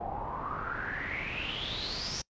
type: noise with low-pass filter sweep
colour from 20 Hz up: pink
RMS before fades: -36 dBFS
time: 0-2.22 s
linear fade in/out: 10 ms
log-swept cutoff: 730 to 5800 Hz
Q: 9.1
effects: noise-tail reverb RT60 0.1 s tail -24 dB re dry + resampled to 16000 Hz